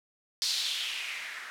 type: noise with low-pass filter sweep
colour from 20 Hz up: violet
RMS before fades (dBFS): -34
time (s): 0.42-1.5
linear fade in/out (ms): 0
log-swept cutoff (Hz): 4700 to 1600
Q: 3.3
effects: none